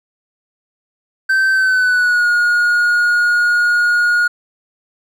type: tone with pitch glide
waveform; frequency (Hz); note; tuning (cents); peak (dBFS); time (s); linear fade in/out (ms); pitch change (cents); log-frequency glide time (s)
triangle; 1550 to 1437.9; G6 to F#6; -20 to -50; -9; 1.29-4.28; 10; -130; 1.52-2.28
effects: none